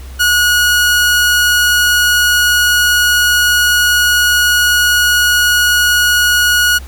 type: tone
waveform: sawtooth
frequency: 1453 Hz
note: F#6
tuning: 32 cents flat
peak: -5 dBFS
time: 0.19-6.79 s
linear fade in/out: 20 ms
effects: added 65 Hz sine -27 dBFS peak until 6.87 s + pink hiss -39 dBFS RMS until 6.87 s